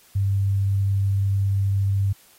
sine tone, 98.5 Hz, G2, 9 cents sharp, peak -18 dBFS, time 0.15-2.13 s, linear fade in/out 10 ms, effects white hiss -54 dBFS RMS until 2.38 s + AAC 48 kbps

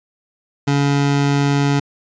25% pulse tone, 141.6 Hz, C#3, 37 cents sharp, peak -10 dBFS, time 0.67-1.8 s, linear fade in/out 10 ms, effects resampled to 16000 Hz

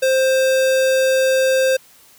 square tone, 525 Hz, C5, 6 cents sharp, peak -14 dBFS, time 0.02-1.77 s, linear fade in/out 10 ms, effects white hiss -49 dBFS RMS until 2.18 s

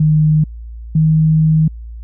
sine tone pair in turn, 154.3 / 157.63 Hz, D#3 / D#3, -14 / +23 cents, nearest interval unison, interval 37 cents, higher second, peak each -8 dBFS, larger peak neither, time 0-0.44 / 0.95-1.68 s, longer second, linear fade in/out 5 ms, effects added 57 Hz sine -27 dBFS peak until 2.03 s

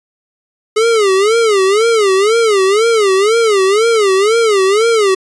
square tone with vibrato, 419.7 Hz, G#4, 18 cents sharp, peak -9 dBFS, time 0.76-5.15 s, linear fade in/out 10 ms, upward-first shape sine, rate 2 Hz, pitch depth 180 cents each way, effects resampled to 22050 Hz

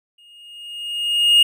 triangle tone with exponential growth, 2852 Hz, F7, 36 cents sharp, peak -6 dBFS, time 0.18-1.43 s, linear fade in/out 5 ms, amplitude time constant 270 ms, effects none

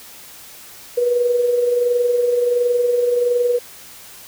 sine tone with amplitude modulation, 485.8 Hz, B4, 29 cents flat, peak -12 dBFS, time 0.97-3.59 s, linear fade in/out 10 ms, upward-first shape sine, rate 21.4 Hz, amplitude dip 45%, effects white hiss -40 dBFS RMS until 4.27 s

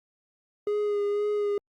triangle tone with vibrato, 412.7 Hz, G#4, 11 cents flat, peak -22 dBFS, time 0.67-1.58 s, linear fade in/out 2 ms, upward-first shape sine, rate 2 Hz, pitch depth 21 cents each way, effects Opus 48 kbps

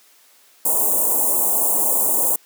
white band-stop noise, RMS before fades -18 dBFS, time 0.65-2.36 s, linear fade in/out 5 ms, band 1000 to 7500 Hz, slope 48 dB/octave, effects white hiss -53 dBFS RMS until 2.45 s + high-pass 300 Hz 12 dB/octave

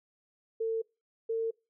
sine tone pair in turn, 450 / 452.4 Hz, A4 / A4, +39 / +48 cents, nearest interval unison, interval 9 cents, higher second, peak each -28 dBFS, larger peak neither, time 0.6-0.82 / 1.29-1.51 s, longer neither, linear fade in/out 10 ms, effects noise-tail reverb RT60 0.3 s tail -25 dB re dry

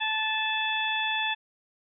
harmonic tone with a mistuned harmonic, 874 Hz, A5, 12 cents flat, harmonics 1 / 2 / 3 / 4, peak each -31 / -31 / -31 / -31 dBFS, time 0-1.35 s, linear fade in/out 20 ms, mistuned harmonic 4, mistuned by -23 cents, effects none

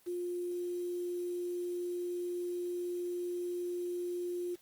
sine tone with quantisation, 353.4 Hz, F4, 21 cents sharp, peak -34 dBFS, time 0.06-4.56 s, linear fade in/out 20 ms, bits 9, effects white hiss -65 dBFS RMS until 4.61 s + Opus 24 kbps

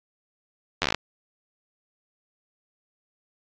slowing click train, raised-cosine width 0.2 ms, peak -4 dBFS, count 9, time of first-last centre 0.82-0.946 s, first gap 11 ms, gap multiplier 1.1, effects low-pass 5000 Hz 12 dB/octave + AAC 32 kbps

